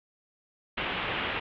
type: low-pass noise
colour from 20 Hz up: white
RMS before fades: -32 dBFS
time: 0.77-1.4 s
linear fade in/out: 10 ms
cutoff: 3200 Hz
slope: 48 dB/octave
effects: none